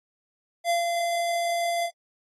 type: tone with ADSR envelope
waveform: square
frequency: 686 Hz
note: F5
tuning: 31 cents flat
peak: -21 dBFS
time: 0.64-1.91 s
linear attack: 58 ms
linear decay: 140 ms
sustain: -4 dB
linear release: 70 ms
effects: AAC 32 kbps